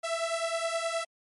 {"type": "beating tone pair", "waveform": "sawtooth", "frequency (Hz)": [659.3, 668.9], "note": ["E5", "E5"], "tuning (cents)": [0, 25], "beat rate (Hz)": 9.6, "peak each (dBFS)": -28, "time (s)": [0.03, 1.05], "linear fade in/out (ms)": 20, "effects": ["MP3 48 kbps"]}